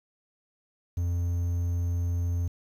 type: tone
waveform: triangle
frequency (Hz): 86.8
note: F2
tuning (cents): -10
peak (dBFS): -23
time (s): 0.97-2.48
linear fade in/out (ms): 5
effects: 9-bit